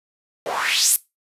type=noise with band-pass filter sweep; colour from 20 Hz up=white; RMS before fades=-20 dBFS; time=0.46-0.96 s; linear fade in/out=0 ms; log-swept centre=480 to 12000 Hz; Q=3.1; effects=noise-tail reverb RT60 0.2 s tail -19 dB re dry + resampled to 32000 Hz